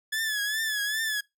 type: tone with vibrato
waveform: sawtooth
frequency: 1719 Hz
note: A6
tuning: 41 cents flat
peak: -23 dBFS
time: 0.12-1.21 s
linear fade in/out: 10 ms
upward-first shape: triangle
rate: 2.5 Hz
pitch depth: 85 cents each way
effects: noise-tail reverb RT60 0.2 s tail -24 dB re dry